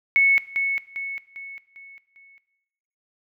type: tone with echo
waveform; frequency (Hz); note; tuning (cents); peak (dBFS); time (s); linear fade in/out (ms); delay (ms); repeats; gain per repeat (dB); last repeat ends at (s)
sine; 2205; C#7; -10; -13; 0.16-0.38; 0; 400; 5; -7; 2.38
effects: noise-tail reverb RT60 0.9 s tail -17 dB re dry